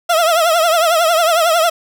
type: tone with vibrato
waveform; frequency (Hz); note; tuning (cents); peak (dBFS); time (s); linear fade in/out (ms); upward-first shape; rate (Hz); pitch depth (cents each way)
30% pulse; 663; E5; +10; -8; 0.09-1.7; 10; triangle; 11; 120
effects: none